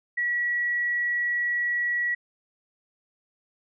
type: tone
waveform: sine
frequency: 1930 Hz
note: B6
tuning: 40 cents flat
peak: -23 dBFS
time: 0.17-2.15 s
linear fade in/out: 10 ms
effects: none